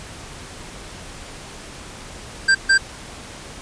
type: tone bursts at uneven times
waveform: square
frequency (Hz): 1577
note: G6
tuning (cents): +10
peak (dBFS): -12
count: 2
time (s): 2.48-2.55 / 2.69-2.78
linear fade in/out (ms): 10
effects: pink hiss -37 dBFS RMS until 3.61 s + resampled to 22050 Hz